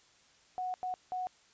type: tone bursts at uneven times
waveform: sine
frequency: 736 Hz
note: F#5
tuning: 9 cents flat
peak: -33 dBFS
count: 3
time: 0.58-0.74 / 0.83-0.94 / 1.12-1.27 s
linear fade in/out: 0 ms
effects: white hiss -64 dBFS RMS until 1.53 s + resampled to 16000 Hz